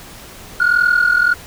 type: tone pair together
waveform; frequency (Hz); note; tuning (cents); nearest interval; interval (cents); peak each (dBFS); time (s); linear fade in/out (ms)
sine; 1419.4 / 1461; F6 / F#6; +28 / -22; minor second; 50; -12; 0.6-1.34; 5
effects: tanh soft clip ceiling -7 dBFS + pink hiss -37 dBFS RMS until 1.46 s

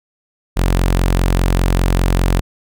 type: tone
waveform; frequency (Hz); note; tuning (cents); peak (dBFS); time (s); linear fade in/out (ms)
sawtooth; 45; F#1; -47; -8; 0.56-2.41; 20
effects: none

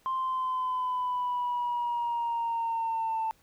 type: exponential sweep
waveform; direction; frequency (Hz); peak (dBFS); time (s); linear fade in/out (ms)
sine; down; 1051 to 887; -26; 0.06-3.31; 0
effects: tanh soft clip ceiling -24 dBFS + pink hiss -64 dBFS RMS until 3.42 s

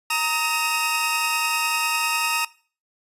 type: tone cluster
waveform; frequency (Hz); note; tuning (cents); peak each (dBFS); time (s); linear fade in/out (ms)
sawtooth; 928 / 1263 / 2536 / 2750; A#5 / D#6 / D#7 / F7; -8 / +26 / +32 / -27; -23; 0.1-2.45; 5
effects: noise-tail reverb RT60 0.4 s tail -20 dB re dry + resampled to 32000 Hz

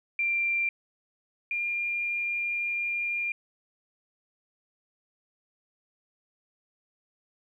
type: tone pair in turn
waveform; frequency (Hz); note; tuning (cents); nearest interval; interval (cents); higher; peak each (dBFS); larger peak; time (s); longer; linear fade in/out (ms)
sine; 2370 / 2402; D7 / D7; +15 / +38; unison; 23; second; -24 / -27; first; 0.19-0.69 / 1.51-3.32; second; 2
effects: 11-bit

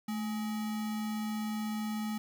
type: tone with sample-and-hold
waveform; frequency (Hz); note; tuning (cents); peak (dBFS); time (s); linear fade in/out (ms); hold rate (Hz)
sine; 216.9; A3; -25; -32; 0.08-2.18; 5; 1050
effects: none

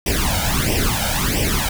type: noise with flanger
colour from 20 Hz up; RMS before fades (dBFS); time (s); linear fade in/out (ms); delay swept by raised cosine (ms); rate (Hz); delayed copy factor
pink; -19; 0.06-1.69; 5; 0.36 to 1.36; 1.5; +0.85
effects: none

